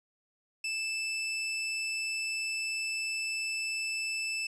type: tone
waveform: sawtooth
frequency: 2637 Hz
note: E7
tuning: in tune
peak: -28 dBFS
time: 0.64-4.47 s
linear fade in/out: 5 ms
effects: resampled to 22050 Hz + 11-bit